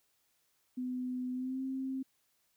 sine tone with pitch glide, 252.1 to 264.5 Hz, B3 to C4, +36 to +19 cents, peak -34 dBFS, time 0.77-2.03 s, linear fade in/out 10 ms, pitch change +83 cents, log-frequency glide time 1.33-1.62 s, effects white hiss -75 dBFS RMS until 2.56 s

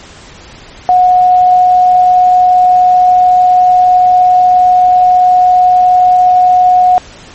sine tone, 729 Hz, F#5, 26 cents flat, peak -3 dBFS, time 0.89-6.98 s, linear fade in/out 0 ms, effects pink hiss -34 dBFS RMS until 7.34 s + MP3 32 kbps

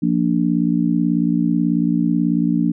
harmonic tone, 58.27 Hz, A#1, in tune, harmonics 3 / 4 / 5, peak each -19 / -19 / -19 dBFS, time 0.02-2.72 s, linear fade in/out 10 ms, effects none

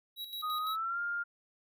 square tone with tremolo, 3875 Hz, B7, 34 cents flat, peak -38 dBFS, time 0.16-0.77 s, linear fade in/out 50 ms, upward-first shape square, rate 5.9 Hz, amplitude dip 60%
sine tone with pitch glide, 1244.5 to 1405 Hz, D#6 to F6, 0 to +10 cents, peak -32 dBFS, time 0.42-1.24 s, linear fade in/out 20 ms, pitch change +210 cents, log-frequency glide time 0.6-1 s
effects none

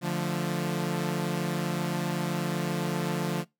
sawtooth chord, D minor, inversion none, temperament equal, 146.83 / 174.61 / 220 Hz, D3 / F3 / A3, 0 / 0 / 0 cents, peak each -28 / -26 / -32 dBFS, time 0.01-3.45 s, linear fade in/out 50 ms, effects noise-tail reverb RT60 0.2 s tail -23 dB re dry

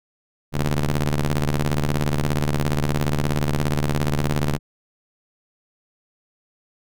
sawtooth ring-modulated tone, 74.8 Hz, D2, 32 cents sharp, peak -12 dBFS, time 0.52-4.59 s, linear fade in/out 50 ms, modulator 66.3 Hz, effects none

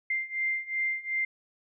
sine beating tone pair, 2093 / 2095.7 Hz, C7 / C7, 0 / +2 cents, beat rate 2.7 Hz, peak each -32 / -30 dBFS, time 0.1-1.25 s, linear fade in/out 5 ms, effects none

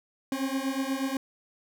40% pulse beating tone pair, 264.4 / 272.7 Hz, C4 / C#4, +18 / -28 cents, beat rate 8.3 Hz, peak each -30 dBFS, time 0.32-1.17 s, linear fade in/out 2 ms, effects none

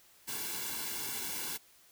white noise with comb filter, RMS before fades -38 dBFS, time 0.27-1.58 s, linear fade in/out 20 ms, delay 1.6 ms, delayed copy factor -0.8, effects white hiss -62 dBFS RMS until 1.91 s

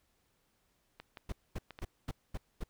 clicks, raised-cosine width 0.3 ms, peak -30 dBFS, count 5, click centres 1 / 1.172 / 1.707 / 1.789 / 2.089 s
brown noise bursts, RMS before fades -37 dBFS, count 6, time 1.29-2.638 s, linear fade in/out 5 ms, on 33 ms, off 230 ms
effects pink hiss -75 dBFS RMS until 2.69 s

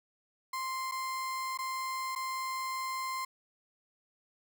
35% pulse tone with dropouts, 1046.5 Hz, C6, in tune, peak -32 dBFS, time 0.53-3.25 s, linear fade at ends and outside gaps 5 ms, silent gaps 0.914-0.919 / 1.575-1.587 / 2.152-2.159 s, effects none

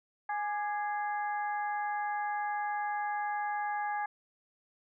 harmonic tone with a mistuned harmonic, 415.3 Hz, G#4, in tune, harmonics 2 / 3 / 4 / 5, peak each -32 / -43 / -39 / -47 dBFS, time 0.29-4.06 s, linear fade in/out 5 ms, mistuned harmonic 3, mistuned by -70 cents, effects none

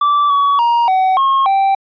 triangle tone with pitch steps, 1163 / 1130 / 942 / 754 / 1081 / 781 Hz, D6 / C#6 / A#5 / F#5 / C#6 / G5, -17 / +33 / +18 / +32 / -44 / -7 cents, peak -8 dBFS, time 0.01-1.75 s, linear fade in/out 5 ms, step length 290 ms, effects resampled to 11025 Hz

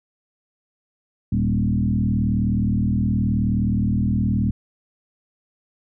sine tone with frequency modulation, 155.56 Hz, D#3, in tune, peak -17 dBFS, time 1.32-4.51 s, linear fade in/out 5 ms, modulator 39.1 Hz, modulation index 2.3, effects none

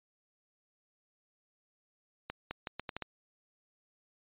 accelerating click train, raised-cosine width 0.3 ms, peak -21 dBFS, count 7, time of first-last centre 2.3-3.023 s, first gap 210 ms, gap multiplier 0.77, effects resampled to 8000 Hz

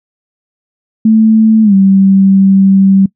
sine tone with pitch glide, 220 to 193.75 Hz, A3 to G3, 0 to -20 cents, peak -3 dBFS, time 1.05-3.06 s, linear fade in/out 5 ms, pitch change -220 cents, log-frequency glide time 1.63-1.74 s, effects noise-tail reverb RT60 0.1 s tail -22 dB re dry

